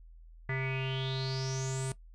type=tone with low-pass filter sweep; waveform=square; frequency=132.4 Hz; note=C3; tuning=21 cents sharp; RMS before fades=-34 dBFS; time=0.49-1.92 s; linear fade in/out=2 ms; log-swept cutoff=1900 to 8900 Hz; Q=9; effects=noise-tail reverb RT60 0.1 s tail -17 dB re dry + added 41 Hz sine -50 dBFS peak until 2.14 s